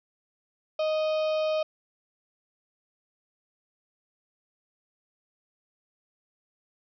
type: harmonic tone with a mistuned harmonic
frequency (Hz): 622.3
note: D#5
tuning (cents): 0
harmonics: 1 / 2 / 4 / 5 / 6 / 7 / 8 / 9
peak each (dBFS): -24 / -38 / -40 / -43 / -46 / -49 / -50 / -52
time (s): 0.79-1.63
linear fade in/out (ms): 5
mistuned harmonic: 9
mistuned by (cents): -17
effects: none